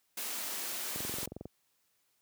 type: high-pass noise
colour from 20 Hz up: white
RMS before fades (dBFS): -38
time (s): 0.17-1.26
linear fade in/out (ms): 5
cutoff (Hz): 210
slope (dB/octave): 24
type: click train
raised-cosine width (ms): 2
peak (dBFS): -28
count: 12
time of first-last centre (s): 0.96-1.455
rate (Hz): 22.2
effects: white hiss -75 dBFS RMS until 2.21 s + high-pass 60 Hz 12 dB/octave